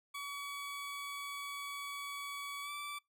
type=tone with pitch glide; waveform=20% pulse; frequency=1134 to 1161.2 Hz; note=C#6 to D6; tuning=+39 to -20 cents; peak=-36 dBFS; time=0.14-2.99 s; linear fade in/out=10 ms; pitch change=+41 cents; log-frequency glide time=2.62-2.71 s; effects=noise-tail reverb RT60 0.2 s tail -25 dB re dry